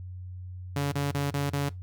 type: tone bursts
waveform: sawtooth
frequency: 142 Hz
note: C#3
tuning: 42 cents sharp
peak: -22 dBFS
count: 5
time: 0.76-1.692 s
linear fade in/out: 5 ms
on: 160 ms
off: 33 ms
effects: noise-tail reverb RT60 0.2 s tail -21 dB re dry + added 91 Hz sine -37 dBFS peak until 1.82 s